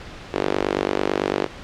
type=tone with high-pass filter; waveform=sawtooth; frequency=49 Hz; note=G1; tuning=in tune; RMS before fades=-23 dBFS; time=0.33-1.47 s; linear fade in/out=20 ms; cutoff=380 Hz; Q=2; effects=pink hiss -38 dBFS RMS until 1.63 s + low-pass 4000 Hz 12 dB/octave